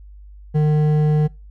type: tone with hard clipping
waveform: triangle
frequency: 151.6 Hz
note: D#3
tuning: 45 cents flat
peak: -15 dBFS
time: 0.54-1.28 s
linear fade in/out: 20 ms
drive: 12 dB
effects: noise-tail reverb RT60 0.3 s tail -24 dB re dry + added 50 Hz sine -38 dBFS peak until 1.5 s